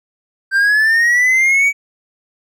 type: linear sweep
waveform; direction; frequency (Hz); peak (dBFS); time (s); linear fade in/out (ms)
triangle; up; 1560 to 2284; -8; 0.51-1.73; 50
effects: none